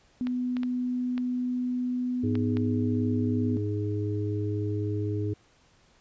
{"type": "tone", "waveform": "sine", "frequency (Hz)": 249.1, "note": "B3", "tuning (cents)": 15, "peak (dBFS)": -26, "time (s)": [0.21, 3.57], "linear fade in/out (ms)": 0}
{"type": "clicks", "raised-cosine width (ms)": 0.3, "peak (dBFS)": -23, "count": 6, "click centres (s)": [0.27, 0.568, 0.633, 1.179, 2.354, 2.57]}
{"type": "harmonic tone", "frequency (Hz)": 103.83, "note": "G#2", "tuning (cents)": 0, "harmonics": [1, 3, 4], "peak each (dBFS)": [-28, -33, -34], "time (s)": [2.23, 5.34], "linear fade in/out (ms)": 10}
{"effects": ["pink hiss -62 dBFS RMS until 6 s", "resampled to 16000 Hz"]}